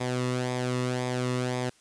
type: tone with flanger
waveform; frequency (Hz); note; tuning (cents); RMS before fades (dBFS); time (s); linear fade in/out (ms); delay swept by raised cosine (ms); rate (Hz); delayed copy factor
sawtooth; 125.5; B2; +28; -29; 0-1.7; 10; 0.69 to 1.3; 1.9; -0.6
effects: white hiss -61 dBFS RMS until 1.8 s + resampled to 22050 Hz